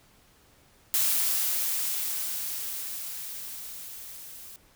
blue noise with level ramp, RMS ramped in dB -24 to -45 dBFS, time 0.94-4.56 s, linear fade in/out 0 ms, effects pink hiss -60 dBFS RMS until 4.75 s

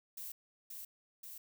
violet noise with echo, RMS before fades -45 dBFS, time 0.17-0.32 s, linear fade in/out 5 ms, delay 530 ms, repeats 2, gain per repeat -2 dB, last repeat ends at 1.38 s, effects none

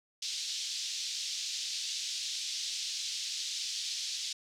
pink band-pass noise, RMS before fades -37 dBFS, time 0.22-4.33 s, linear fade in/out 5 ms, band 3500 to 6300 Hz, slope 24 dB/octave, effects none

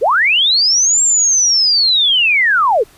sine linear two-way sweep, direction up then down, 370 to 7520 to 370 Hz, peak -9 dBFS, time 0.01-2.84 s, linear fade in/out 20 ms, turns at 1.02 s, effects pink hiss -46 dBFS RMS until 2.97 s + resampled to 32000 Hz

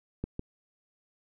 clicks, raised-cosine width 3 ms, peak -19 / -21 dBFS, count 2, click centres 0.24 / 0.394 s, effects none

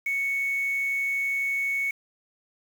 sine tone with quantisation, 2217 Hz, C#7, in tune, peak -24 dBFS, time 0.06-1.91 s, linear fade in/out 5 ms, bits 7, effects none

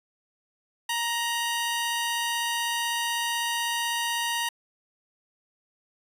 15% pulse tone pair together, 936 / 3010 Hz, A#5 / F#7, +7 / +29 cents, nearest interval octave + minor sixth, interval 2022 cents, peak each -20 / -27 dBFS, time 0.89-4.49 s, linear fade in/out 5 ms, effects resampled to 32000 Hz

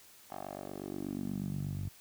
10% pulse tone with band-pass filter sweep, 48.34 Hz, G1, 23 cents flat, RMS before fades -39 dBFS, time 0.3-1.89 s, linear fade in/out 10 ms, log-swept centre 830 to 100 Hz, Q 2.7, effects white hiss -58 dBFS RMS until 2 s

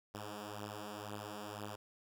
5% pulse beating tone pair, 103.6 / 105.6 Hz, G#2 / G#2, -4 / +29 cents, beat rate 2 Hz, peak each -34 / -37 dBFS, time 0.14-1.76 s, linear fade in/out 10 ms, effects none

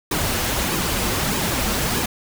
pink noise with flanger, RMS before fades -22 dBFS, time 0.11-2.06 s, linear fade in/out 5 ms, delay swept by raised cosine 1.4 to 7.3 ms, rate 1.6 Hz, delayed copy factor -0.6, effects none

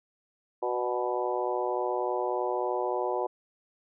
harmonic tone with a mistuned harmonic, 123.4 Hz, B2, 1 cent flat, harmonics 3 / 4 / 5 / 6 / 7 / 8, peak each -32 / -33 / -34 / -35 / -35 / -36 dBFS, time 0.62-3.27 s, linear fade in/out 10 ms, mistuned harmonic 5, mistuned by -27 cents, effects none

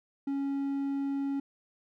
triangle tone, 277.2 Hz, C#4, in tune, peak -27 dBFS, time 0.27-1.4 s, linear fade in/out 5 ms, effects none

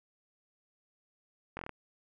slowing click train, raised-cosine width 0.5 ms, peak -24 dBFS, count 6, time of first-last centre 1.57-1.693 s, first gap 21 ms, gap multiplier 1.08, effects none

